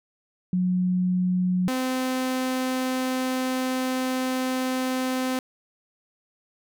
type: tone pair in turn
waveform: sine / sawtooth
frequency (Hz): 181.9 / 257.7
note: F#3 / C4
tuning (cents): -29 / -26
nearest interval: tritone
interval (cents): 603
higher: second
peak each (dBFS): -20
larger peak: neither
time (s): 0.53-1.68 / 1.68-5.39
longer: second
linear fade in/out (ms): 2
effects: none